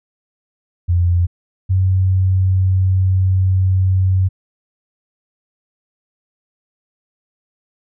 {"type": "tone pair in turn", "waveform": "sine", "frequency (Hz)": [87.5, 93.88], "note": ["F2", "F#2"], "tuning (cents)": [4, 26], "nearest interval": "minor second", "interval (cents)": 122, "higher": "second", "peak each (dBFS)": -11, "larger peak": "neither", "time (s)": [[0.88, 1.27], [1.69, 4.29]], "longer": "second", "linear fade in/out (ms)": 20, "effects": []}